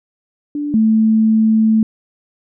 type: tone pair in turn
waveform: sine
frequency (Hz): 292.8 / 220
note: D4 / A3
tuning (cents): -5 / 0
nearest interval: perfect fourth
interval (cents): 495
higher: first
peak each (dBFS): -18 / -9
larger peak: second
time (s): 0.55-0.74 / 0.74-1.83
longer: second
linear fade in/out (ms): 2
effects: none